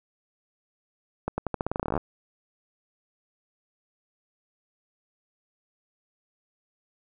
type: accelerating click train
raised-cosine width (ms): 1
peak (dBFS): -13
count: 18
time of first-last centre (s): 1.28-1.977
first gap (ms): 100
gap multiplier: 0.87
effects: none